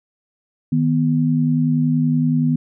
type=tone pair together; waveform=sine; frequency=156.3 / 246.9 Hz; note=D#3 / B3; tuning=+8 / 0 cents; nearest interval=minor sixth; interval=792 cents; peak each=-17 dBFS; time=0.72-2.56 s; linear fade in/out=5 ms; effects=none